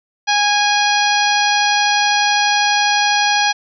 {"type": "harmonic tone with a mistuned harmonic", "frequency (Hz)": 824, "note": "G#5", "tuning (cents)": -14, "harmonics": [1, 2, 3, 4, 5, 6, 7], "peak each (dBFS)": [-16, -19, -21, -22, -23, -24, -24], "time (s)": [0.27, 3.53], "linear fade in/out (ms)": 20, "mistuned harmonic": 5, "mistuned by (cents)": 17, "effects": []}